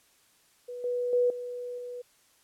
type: tone with level steps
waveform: sine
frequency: 490.3 Hz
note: B4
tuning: 13 cents flat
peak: -36 / -27 / -21 / -34 / -36 dBFS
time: 0.68-2.02 s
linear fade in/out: 10 ms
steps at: 0.84 / 1.13 / 1.3 / 1.78 s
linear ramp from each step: 2 ms
effects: white hiss -64 dBFS RMS until 2.43 s + low-pass 12000 Hz 12 dB/octave